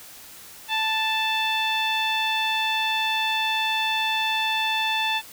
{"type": "tone with low-pass filter", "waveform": "sawtooth", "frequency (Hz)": 880, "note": "A5", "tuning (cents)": 0, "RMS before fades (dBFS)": -24, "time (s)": [0.68, 5.22], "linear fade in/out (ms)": 50, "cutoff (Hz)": 3200, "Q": 9.1, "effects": ["white hiss -44 dBFS RMS until 5.32 s"]}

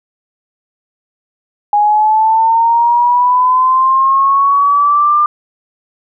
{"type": "linear sweep", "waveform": "sine", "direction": "up", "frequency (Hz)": [824, 1200], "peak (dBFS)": -7, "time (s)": [1.73, 5.26], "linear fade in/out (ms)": 2, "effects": []}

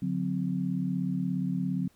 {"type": "tone cluster", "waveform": "sine", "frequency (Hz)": [144.4, 181.5, 259.3], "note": ["D3", "F#3", "C4"], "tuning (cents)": [-29, -33, -15], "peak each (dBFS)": [-34, -29, -33], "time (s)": [0.02, 1.88], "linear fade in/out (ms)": 5, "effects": ["pink hiss -65 dBFS RMS until 1.95 s"]}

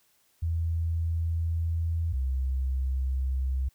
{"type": "tone pair in turn", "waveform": "sine", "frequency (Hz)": [82.7, 65.64], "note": ["E2", "C2"], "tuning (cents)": [6, 6], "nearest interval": "major third", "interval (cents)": 400, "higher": "first", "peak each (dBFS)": [-25, -25], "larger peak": "neither", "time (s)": [[0.42, 2.13], [2.13, 3.69]], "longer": "first", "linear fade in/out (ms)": 10, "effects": ["white hiss -67 dBFS RMS until 3.74 s"]}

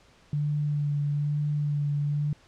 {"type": "tone with vibrato", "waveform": "sine", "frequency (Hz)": 146.5, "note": "D3", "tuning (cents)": -4, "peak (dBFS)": -24, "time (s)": [0.33, 2.33], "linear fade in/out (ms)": 2, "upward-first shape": "sine", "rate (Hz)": 1.1, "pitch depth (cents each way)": 19, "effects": ["pink hiss -58 dBFS RMS until 2.47 s", "low-pass 6000 Hz 12 dB/octave"]}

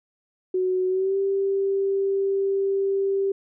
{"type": "tone with pitch glide", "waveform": "sine", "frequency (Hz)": [370, 392], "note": ["F#4", "G4"], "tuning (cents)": [0, 0], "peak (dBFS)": -20, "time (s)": [0.54, 3.32], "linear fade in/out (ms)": 5, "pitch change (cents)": 100, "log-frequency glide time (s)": [0.88, 1.17], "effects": []}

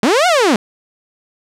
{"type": "linear two-way sweep", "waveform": "sawtooth", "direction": "up then down", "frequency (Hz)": [190.6, 749, 190.6], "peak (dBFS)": -6, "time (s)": [0.03, 0.56], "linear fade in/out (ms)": 2, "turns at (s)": 0.27, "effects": ["low-pass 8000 Hz 12 dB/octave", "8-bit"]}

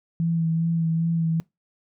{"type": "tone with vibrato", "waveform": "sine", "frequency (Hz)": 164.81, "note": "E3", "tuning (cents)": 0, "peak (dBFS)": -20, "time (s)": [0.2, 1.4], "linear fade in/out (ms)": 0, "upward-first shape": "sine", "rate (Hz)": 2.5, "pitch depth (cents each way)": 23, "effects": ["noise-tail reverb RT60 0.2 s tail -24 dB re dry"]}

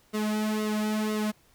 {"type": "tone with flanger", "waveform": "sawtooth", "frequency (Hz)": 213.9, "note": "A3", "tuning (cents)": -49, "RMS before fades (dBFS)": -28, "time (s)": [0.13, 1.32], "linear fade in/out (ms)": 20, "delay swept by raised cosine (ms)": [1.2, 2.9], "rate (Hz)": 2, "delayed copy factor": -0.85, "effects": ["pink hiss -62 dBFS RMS until 1.54 s"]}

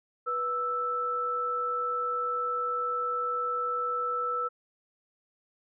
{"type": "tone pair together", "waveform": "sine", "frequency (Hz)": [490.1, 1319], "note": ["B4", "E6"], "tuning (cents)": [-13, 1], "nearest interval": "octave + perfect fourth", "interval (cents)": 1714, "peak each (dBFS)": [-35, -28], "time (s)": [0.26, 4.49], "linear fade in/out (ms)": 20, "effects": []}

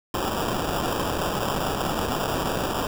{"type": "noise with sample-and-hold", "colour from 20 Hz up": "violet", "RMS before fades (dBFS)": -26, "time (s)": [0.14, 2.87], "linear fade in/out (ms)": 2, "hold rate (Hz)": 2100, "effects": []}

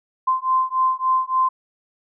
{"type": "beating tone pair", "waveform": "sine", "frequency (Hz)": [1037, 1040.5], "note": ["C6", "C6"], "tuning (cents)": [-16, -10], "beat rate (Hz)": 3.5, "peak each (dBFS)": [-20, -20], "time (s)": [0.27, 1.49], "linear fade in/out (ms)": 10, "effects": []}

